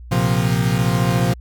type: chord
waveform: 40% pulse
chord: Bb suspended second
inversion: none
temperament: equal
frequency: 116.54 / 130.81 / 174.61 Hz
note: Bb2 / C3 / F3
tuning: 0 / 0 / 0 cents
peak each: -19 dBFS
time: 0.11-1.34 s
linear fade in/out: 10 ms
effects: added 60 Hz sine -34 dBFS peak until 1.4 s